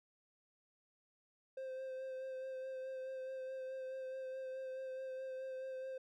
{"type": "tone with vibrato", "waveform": "triangle", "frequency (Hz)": 523.3, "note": "C5", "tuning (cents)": 0, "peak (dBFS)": -40, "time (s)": [1.57, 5.98], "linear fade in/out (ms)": 5, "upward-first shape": "sine", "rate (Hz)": 4.7, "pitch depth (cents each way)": 18, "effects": []}